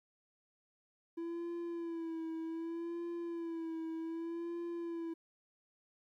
triangle tone with vibrato, 333.2 Hz, E4, 19 cents sharp, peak -36 dBFS, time 1.17-5.14 s, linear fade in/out 10 ms, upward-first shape sine, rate 0.65 Hz, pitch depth 47 cents each way, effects 13-bit

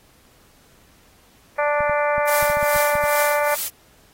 harmonic tone, 293.7 Hz, D4, in tune, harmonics 2 / 3 / 4 / 5 / 6 / 7 / 8, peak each -20 / -24 / -26 / -28 / -30 / -31 / -32 dBFS, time 1.58-3.55 s, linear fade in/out 10 ms
clicks, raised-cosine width 5 ms, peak -22 dBFS, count 10, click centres 1.806 / 1.896 / 2.181 / 2.429 / 2.5 / 2.571 / 2.629 / 2.762 / 2.954 / 3.039 s
blue noise with tremolo, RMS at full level -24 dBFS, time 2.27-3.69 s, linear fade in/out 10 ms, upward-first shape triangle, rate 2.4 Hz, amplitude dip 85%
effects pink hiss -55 dBFS RMS until 4.13 s + AAC 48 kbps

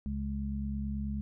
harmonic tone, 69.3 Hz, C#2, in tune, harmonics 1 / 2 / 3, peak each -35 / -42 / -35 dBFS, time 0.06-1.21 s, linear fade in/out 0 ms, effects none

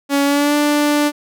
sawtooth tone with pitch glide, 281.1 to 294.2 Hz, C#4 to D4, +24 to +3 cents, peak -9 dBFS, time 0.09-1.12 s, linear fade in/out 50 ms, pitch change +79 cents, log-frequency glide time 0.24-0.55 s, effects none

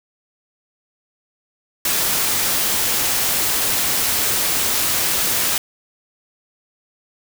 white noise, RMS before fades -19 dBFS, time 1.85-5.58 s, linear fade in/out 2 ms, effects none

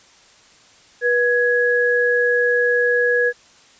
sine tone pair together, 485.8 / 1670.3 Hz, B4 / G#6, -29 / +9 cents, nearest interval octave + major sixth, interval 2138 cents, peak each -17 dBFS, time 1.01-3.33 s, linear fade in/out 50 ms, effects white hiss -50 dBFS RMS until 3.79 s + resampled to 16000 Hz

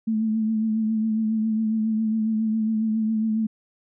sine tone with vibrato, 219.6 Hz, A3, 3 cents flat, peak -20 dBFS, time 0.07-3.47 s, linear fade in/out 10 ms, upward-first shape triangle, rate 7.3 Hz, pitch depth 40 cents each way, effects none

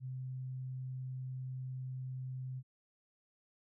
sine tone, 129.3 Hz, C3, 20 cents flat, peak -39 dBFS, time 0-2.63 s, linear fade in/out 50 ms, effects none

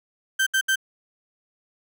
35% pulse tone bursts, 1558 Hz, G6, 11 cents flat, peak -17 dBFS, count 3, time 0.39-0.758 s, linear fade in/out 10 ms, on 76 ms, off 70 ms, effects none

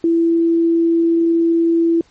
sine tone, 333.5 Hz, E4, 20 cents sharp, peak -11 dBFS, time 0.04-2.01 s, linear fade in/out 2 ms, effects pink hiss -54 dBFS RMS until 2.1 s + MP3 32 kbps

